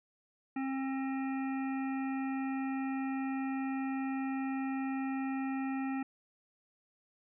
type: harmonic tone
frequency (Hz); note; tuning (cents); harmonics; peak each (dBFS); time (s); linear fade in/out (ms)
267.5; C4; +38; 1 / 3 / 5 / 7 / 9 / 10; -33 / -42 / -48 / -48 / -50 / -57; 0.56-6.03; 5
effects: none